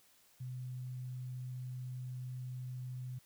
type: tone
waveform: sine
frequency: 126.7 Hz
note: B2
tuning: 45 cents sharp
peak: -40 dBFS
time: 0.4-3.19 s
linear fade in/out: 10 ms
effects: white hiss -67 dBFS RMS until 3.25 s